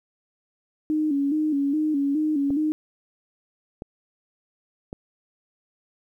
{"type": "tone with vibrato", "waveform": "sine", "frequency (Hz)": 293.7, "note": "D4", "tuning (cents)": 0, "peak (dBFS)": -20, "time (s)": [0.9, 2.72], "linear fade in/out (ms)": 0, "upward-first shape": "square", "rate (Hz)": 2.4, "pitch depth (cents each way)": 81}
{"type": "clicks", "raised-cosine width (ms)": 2, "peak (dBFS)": -20, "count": 3, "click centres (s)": [2.505, 3.821, 4.929]}
{"effects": ["10-bit"]}